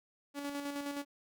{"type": "tone with tremolo", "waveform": "sawtooth", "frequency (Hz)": 284.7, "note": "C#4", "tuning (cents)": 46, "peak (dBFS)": -32, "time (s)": [0.34, 1.05], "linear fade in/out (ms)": 50, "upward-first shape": "square", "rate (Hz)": 9.6, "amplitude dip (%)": 40, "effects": []}